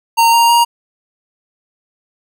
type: tone with pitch steps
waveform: square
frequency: 922 / 933 / 942 Hz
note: A#5 / A#5 / A#5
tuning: -19 / +1 / +18 cents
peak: -8 dBFS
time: 0.17-0.65 s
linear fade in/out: 20 ms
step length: 160 ms
effects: none